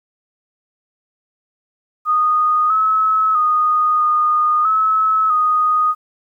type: tone with pitch steps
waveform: sine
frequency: 1236 / 1291 / 1236 / 1227 / 1294 / 1242 Hz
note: D#6 / E6 / D#6 / D#6 / E6 / D#6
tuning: -12 / -37 / -12 / -25 / -32 / -3 cents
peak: -12 dBFS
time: 2.05-5.95 s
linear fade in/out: 50 ms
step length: 650 ms
effects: 9-bit